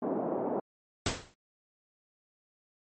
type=band-pass noise; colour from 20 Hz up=pink; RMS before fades=-32 dBFS; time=0.02-0.6 s; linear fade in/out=5 ms; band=220 to 820 Hz; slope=24 dB/octave
type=noise with exponential decay; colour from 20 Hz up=pink; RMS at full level=-26 dBFS; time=1.06-1.34 s; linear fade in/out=2 ms; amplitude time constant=59 ms
effects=MP3 32 kbps